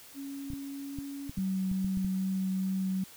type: tone with pitch glide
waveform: sine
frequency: 277.2 to 279.5 Hz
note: C#4 to C#4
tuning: 0 to +14 cents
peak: -37 dBFS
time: 0.14-1.32 s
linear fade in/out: 50 ms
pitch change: +14 cents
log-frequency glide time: 0.61-1.03 s
type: clicks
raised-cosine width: 5 ms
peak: -27 dBFS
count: 9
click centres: 0.503 / 0.535 / 0.987 / 1.295 / 1.384 / 1.715 / 1.846 / 1.973 / 2.047 s
type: tone with vibrato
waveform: sine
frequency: 189.5 Hz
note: F#3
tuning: 42 cents sharp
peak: -28 dBFS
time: 1.37-3.04 s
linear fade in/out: 5 ms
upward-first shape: triangle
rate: 2.4 Hz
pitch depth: 9 cents each way
effects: white hiss -52 dBFS RMS until 3.16 s